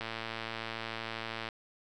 click train, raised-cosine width 0.3 ms, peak -21 dBFS, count 168, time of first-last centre 0.01-1.488 s, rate 113 Hz, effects none

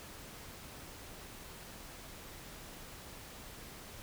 silence, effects pink hiss -50 dBFS RMS until 4.02 s

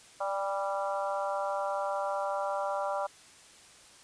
harmonic tone with a mistuned harmonic, 196 Hz, G3, in tune, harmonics 3 / 4 / 5 / 6 / 7, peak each -33 / -35 / -37 / -39 / -40 dBFS, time 0.2-3.07 s, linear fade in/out 10 ms, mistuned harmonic 4, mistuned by +24 cents, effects white hiss -55 dBFS RMS until 4.03 s + resampled to 22050 Hz

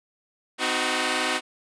5% pulse chord, C diminished, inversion none, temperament equal with one note detuned, 256.1 / 311.1 / 370 Hz, C4 / Eb4 / Gb4, -37 / 0 / 0 cents, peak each -16 dBFS, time 0.58-1.41 s, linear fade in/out 50 ms, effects resampled to 22050 Hz

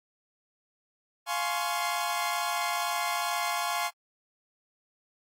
sawtooth chord, Db major seventh, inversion first, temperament equal with one note detuned, 698.5 / 841.2 / 1046.5 / 1108.7 Hz, F5 / Ab5 / C6 / Db6, 0 / +22 / 0 / 0 cents, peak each -29 / -30 / -30 / -31 dBFS, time 1.26-3.91 s, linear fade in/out 50 ms, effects AAC 48 kbps

